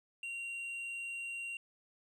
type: tone with hard clipping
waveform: sine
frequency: 2759 Hz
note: F7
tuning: 22 cents flat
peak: -40 dBFS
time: 0.23-1.57 s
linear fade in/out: 2 ms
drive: 4 dB
effects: none